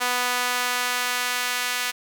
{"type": "tone with high-pass filter sweep", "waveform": "sawtooth", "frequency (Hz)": 247.2, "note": "B3", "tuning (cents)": 2, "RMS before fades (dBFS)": -25, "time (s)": [0, 1.92], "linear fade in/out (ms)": 20, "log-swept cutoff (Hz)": [1000, 1800], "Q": 0.92, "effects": []}